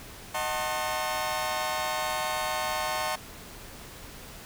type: chord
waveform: sawtooth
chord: D# diminished seventh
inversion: none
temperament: just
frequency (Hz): 622.3 / 746.7 / 896 / 1075.3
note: D#5 / F#5 / A5 / C6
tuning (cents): 0 / +16 / +31 / +47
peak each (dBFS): -30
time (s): 0.34-3.16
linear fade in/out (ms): 10
effects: pink hiss -45 dBFS RMS until 4.45 s